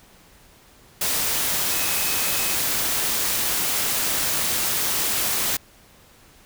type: tone in noise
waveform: sine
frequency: 2552 Hz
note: D#7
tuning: 43 cents sharp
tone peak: -33 dBFS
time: 1.72-2.55 s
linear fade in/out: 5 ms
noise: white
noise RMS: -23 dBFS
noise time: 1.01-5.57 s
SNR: -13 dB
effects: pink hiss -52 dBFS RMS until 6.45 s